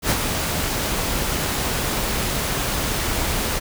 pink noise with ADSR envelope, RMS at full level -18 dBFS, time 0.02-3.6 s, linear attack 82 ms, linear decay 48 ms, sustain -5 dB, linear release 25 ms, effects none

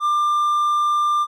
triangle tone, 1192 Hz, D6, 25 cents sharp, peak -14 dBFS, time 0-1.27 s, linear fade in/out 50 ms, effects none

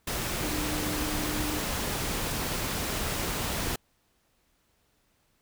sine tone in noise, 301.8 Hz, D4, 47 cents sharp, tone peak -34 dBFS, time 0.43-1.59 s, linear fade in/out 5 ms, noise pink, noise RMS -31 dBFS, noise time 0.07-3.76 s, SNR -6 dB, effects pink hiss -70 dBFS RMS until 5.41 s

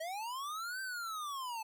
square linear two-way sweep, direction up then down, 622 to 1568 to 862 Hz, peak -39 dBFS, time 0-1.63 s, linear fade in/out 10 ms, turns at 0.81 s, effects none

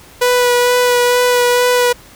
sawtooth tone with vibrato, 491.1 Hz, B4, 10 cents flat, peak -6 dBFS, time 0.21-1.93 s, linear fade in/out 10 ms, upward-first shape sine, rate 2.2 Hz, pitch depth 14 cents each way, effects pink hiss -41 dBFS RMS until 2.15 s

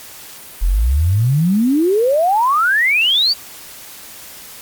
sine exponential sweep, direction up, 39.07 to 4752 Hz, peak -11 dBFS, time 0.61-3.34 s, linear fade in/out 20 ms, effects white hiss -36 dBFS RMS until 4.61 s + Opus 48 kbps

